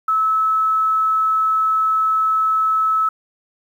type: tone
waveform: sine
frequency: 1300 Hz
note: E6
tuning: 24 cents flat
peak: -14 dBFS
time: 0.08-3.09 s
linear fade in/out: 5 ms
effects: 8-bit